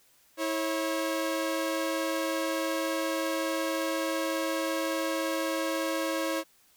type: tone pair together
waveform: sawtooth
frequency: 324.7 / 546 Hz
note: E4 / C#5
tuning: -26 / -26 cents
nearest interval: major sixth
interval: 900 cents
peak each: -27 dBFS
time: 0.37-6.44 s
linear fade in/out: 50 ms
effects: white hiss -63 dBFS RMS until 6.76 s